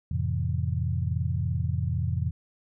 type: chord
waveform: sine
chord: F major seventh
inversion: none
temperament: equal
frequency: 87.31 / 110 / 130.81 / 164.81 Hz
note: F2 / A2 / C3 / E3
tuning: 0 / 0 / 0 / 0 cents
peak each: -28 / -31 / -30 / -34 dBFS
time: 0.11-2.31 s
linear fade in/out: 5 ms
effects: none